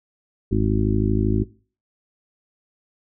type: harmonic tone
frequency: 52.8 Hz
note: G#1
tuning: 29 cents sharp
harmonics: 1 / 2 / 3 / 4 / 5 / 6 / 7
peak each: -23 / -22 / -34 / -24 / -27 / -26 / -26 dBFS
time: 0.51-1.44 s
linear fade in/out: 10 ms
effects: noise-tail reverb RT60 0.4 s tail -21 dB re dry